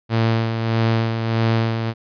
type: tone with tremolo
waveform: sawtooth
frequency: 113.5 Hz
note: A#2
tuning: 46 cents flat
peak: -11 dBFS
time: 0.09-1.94 s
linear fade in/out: 50 ms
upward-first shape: sine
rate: 1.6 Hz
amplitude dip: 50%
effects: resampled to 11025 Hz